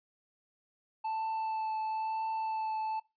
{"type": "tone with vibrato", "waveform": "triangle", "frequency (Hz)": 880, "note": "A5", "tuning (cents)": 0, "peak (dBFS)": -30, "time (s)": [1.04, 3], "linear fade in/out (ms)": 10, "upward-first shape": "triangle", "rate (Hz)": 1, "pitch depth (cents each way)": 14, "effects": ["noise-tail reverb RT60 0.2 s tail -19 dB re dry", "resampled to 11025 Hz"]}